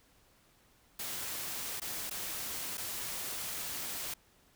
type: noise with dropouts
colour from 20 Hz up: white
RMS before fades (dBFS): -39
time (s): 0.99-4.14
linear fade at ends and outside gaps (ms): 5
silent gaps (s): 1.8-1.817 / 2.098-2.109 / 2.773-2.778
effects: pink hiss -66 dBFS RMS until 4.55 s